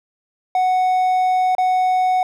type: tone with dropouts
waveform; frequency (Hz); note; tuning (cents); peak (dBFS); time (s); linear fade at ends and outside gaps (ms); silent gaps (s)
triangle; 740; F#5; 0; -12; 0.55-2.23; 2; 1.551-1.582
effects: none